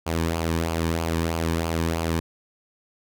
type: tone with flanger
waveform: sawtooth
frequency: 82.41 Hz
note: E2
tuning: in tune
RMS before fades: -25 dBFS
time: 0.06-2.2 s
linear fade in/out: 10 ms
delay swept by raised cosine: 0.52 to 1.52 ms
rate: 3.1 Hz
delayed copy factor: -0.55
effects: none